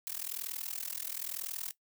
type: noise with amplitude modulation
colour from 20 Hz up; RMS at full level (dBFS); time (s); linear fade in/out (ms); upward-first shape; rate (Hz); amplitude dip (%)
blue; -35; 0.07-1.71; 0; sine; 41; 100
effects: noise-tail reverb RT60 0.1 s tail -17 dB re dry